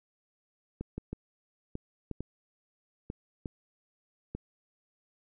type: clicks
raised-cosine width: 3 ms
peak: -23 dBFS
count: 9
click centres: 0.81 / 0.98 / 1.13 / 1.754 / 2.113 / 2.206 / 3.101 / 3.458 / 4.35 s
effects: none